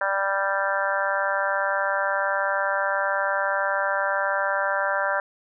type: harmonic tone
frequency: 196.2 Hz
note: G3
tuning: 2 cents sharp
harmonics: 3 / 4 / 5 / 6 / 7 / 8 / 9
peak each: -27 / -31 / -29 / -35 / -29 / -27 / -32 dBFS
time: 0.01-5.2 s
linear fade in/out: 2 ms
effects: none